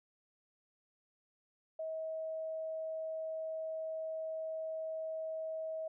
sine tone, 639 Hz, D#5, 46 cents sharp, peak -37 dBFS, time 1.79-5.88 s, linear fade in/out 5 ms, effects none

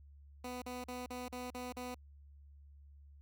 15% pulse tone bursts, 249 Hz, B3, 14 cents sharp, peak -35 dBFS, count 7, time 0.44-1.946 s, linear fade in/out 5 ms, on 180 ms, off 41 ms, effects added 71 Hz sine -55 dBFS peak until 3.21 s

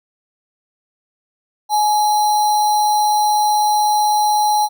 sine tone with sample-and-hold, 842 Hz, G#5, 24 cents sharp, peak -12 dBFS, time 1.69-4.69 s, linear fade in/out 50 ms, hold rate 4900 Hz, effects none

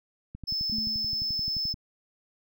click train, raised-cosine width 5 ms, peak -27 dBFS, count 17, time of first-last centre 0.35-1.741 s, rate 11.5 Hz
triangle tone, 5250 Hz, E8, 8 cents flat, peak -26 dBFS, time 0.47-1.74 s, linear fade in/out 20 ms
sine tone with exponential decay, 220 Hz, A3, in tune, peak -31 dBFS, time 0.72-1.6 s, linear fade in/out 5 ms, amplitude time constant 190 ms
effects none

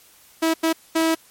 sawtooth tone bursts at uneven times, 324.5 Hz, E4, 27 cents flat, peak -13 dBFS, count 3, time 0.42-0.54 / 0.63-0.73 / 0.95-1.15 s, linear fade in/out 10 ms, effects white hiss -52 dBFS RMS until 1.3 s + MP3 64 kbps

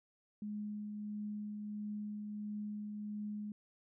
sine tone with tremolo, 209.2 Hz, G#3, 13 cents sharp, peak -38 dBFS, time 0.42-3.52 s, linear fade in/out 2 ms, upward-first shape triangle, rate 1.5 Hz, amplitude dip 30%, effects none

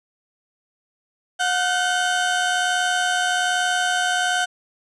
30% pulse tone pair together, 724 / 1529.2 Hz, F#5 / G6, -38 / -43 cents, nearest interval octave + minor second, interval 1295 cents, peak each -19 dBFS, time 1.39-4.46 s, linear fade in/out 20 ms, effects resampled to 24000 Hz

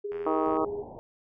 sine tone with tremolo, 409.4 Hz, G#4, 25 cents flat, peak -29 dBFS, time 0.04-0.83 s, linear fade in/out 10 ms, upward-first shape sine, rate 19 Hz, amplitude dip 40%
click train, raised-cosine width 0.5 ms, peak -30 dBFS, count 38, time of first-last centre 0.12-0.569 s, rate 82.4 Hz
harmonic tone, 158 Hz, D#3, 27 cents sharp, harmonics 2 / 3 / 4 / 5 / 6 / 7 / 8, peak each -29 / -31 / -32 / -33 / -34 / -34 / -35 dBFS, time 0.26-0.65 s, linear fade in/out 5 ms
white low-pass noise, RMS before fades -44 dBFS, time 0.46-0.99 s, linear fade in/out 0 ms, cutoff 920 Hz, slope 96 dB/octave
effects none

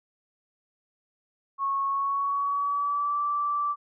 sine tone with pitch glide, 1100 to 1165.4 Hz, C#6 to D6, -14 to -14 cents, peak -24 dBFS, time 1.58-3.76 s, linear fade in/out 50 ms, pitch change +100 cents, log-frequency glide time 1.87-3.2 s, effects none

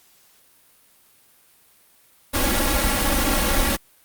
pink noise with comb filter, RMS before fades -20 dBFS, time 2.33-3.77 s, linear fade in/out 20 ms, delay 3.6 ms, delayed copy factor +0.9, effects white hiss -56 dBFS RMS until 4.04 s + Opus 48 kbps

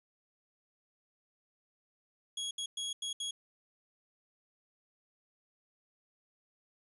sawtooth tone bursts at uneven times, 3322 Hz, G#7, in tune, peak -32 dBFS, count 5, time 2.37-2.51 / 2.58-2.66 / 2.77-2.93 / 3.02-3.13 / 3.2-3.31 s, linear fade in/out 5 ms, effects resampled to 24000 Hz

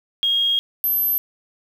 sine tone pair in turn, 3262 / 12383 Hz, G#7 / G9, -32 / -22 cents, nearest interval octave + major seventh, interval 2310 cents, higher second, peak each -16 / -17 dBFS, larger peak first, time 0.23-0.59 / 0.84-1.18 s, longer first, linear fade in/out 0 ms, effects 7-bit

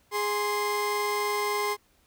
30% pulse tone pair together, 413.9 / 1046.5 Hz, G#4 / C6, -6 / 0 cents, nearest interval octave + major third, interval 1606 cents, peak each -26 dBFS, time 0.11-1.77 s, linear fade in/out 50 ms, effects pink hiss -65 dBFS RMS until 2.06 s

